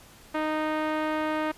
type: tone with low-pass filter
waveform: 5% pulse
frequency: 309.4 Hz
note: D#4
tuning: 10 cents flat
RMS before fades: -28 dBFS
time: 0.34-1.52 s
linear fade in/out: 10 ms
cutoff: 1200 Hz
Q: 0.52
effects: pink hiss -52 dBFS RMS until 1.57 s + resampled to 32000 Hz